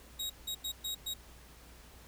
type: tone bursts at uneven times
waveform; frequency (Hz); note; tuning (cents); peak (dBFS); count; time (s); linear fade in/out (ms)
sawtooth; 3797; A#7; +31; -32; 5; 0.19-0.3 / 0.47-0.55 / 0.64-0.72 / 0.84-0.95 / 1.06-1.14; 10
effects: added 59 Hz sine -56 dBFS peak until 2.07 s + pink hiss -57 dBFS RMS until 2.07 s